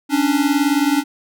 square beating tone pair, 277.2 / 296.2 Hz, C#4 / D4, 0 / +15 cents, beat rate 19 Hz, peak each -18 dBFS, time 0.09-1.04 s, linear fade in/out 50 ms, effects none

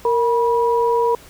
sine tone pair together, 464.4 / 971 Hz, A#4 / B5, -7 / -30 cents, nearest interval octave + minor second, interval 1277 cents, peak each -16 / -18 dBFS, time 0.05-1.15 s, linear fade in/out 2 ms, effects pink hiss -44 dBFS RMS until 1.29 s

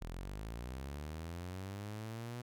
sawtooth linear sweep, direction up, 38.89 to 123 Hz, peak -38 dBFS, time 0.01-2.42 s, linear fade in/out 10 ms, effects none

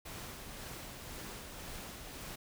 pink noise with tremolo, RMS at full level -45 dBFS, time 0.05-2.36 s, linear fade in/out 10 ms, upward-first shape sine, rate 1.9 Hz, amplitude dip 30%, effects none

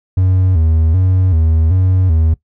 triangle tone with vibrato, 86.4 Hz, F2, 18 cents flat, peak -7 dBFS, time 0.17-2.34 s, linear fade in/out 5 ms, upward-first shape square, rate 1.3 Hz, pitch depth 130 cents each way, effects noise-tail reverb RT60 0.1 s tail -18 dB re dry

